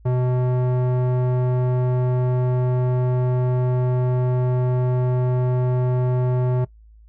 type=tone with low-pass filter; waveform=square; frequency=125.6 Hz; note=B2; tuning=30 cents sharp; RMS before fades=-20 dBFS; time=0.05-6.65 s; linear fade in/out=10 ms; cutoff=780 Hz; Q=0.92; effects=noise-tail reverb RT60 0.1 s tail -20 dB re dry + added 54 Hz sine -45 dBFS peak until 7.08 s